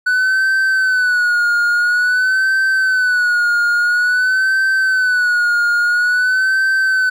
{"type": "tone with vibrato", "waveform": "triangle", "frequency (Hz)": 1485, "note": "F#6", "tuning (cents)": 6, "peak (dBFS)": -10, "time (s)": [0.06, 7.1], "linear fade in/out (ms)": 10, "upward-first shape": "sine", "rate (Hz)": 0.49, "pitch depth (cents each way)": 74, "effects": []}